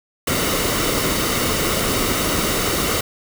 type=noise with comb filter; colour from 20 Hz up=pink; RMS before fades=-20 dBFS; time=0.27-3.01 s; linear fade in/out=5 ms; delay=1.2 ms; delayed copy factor=-0.5; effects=none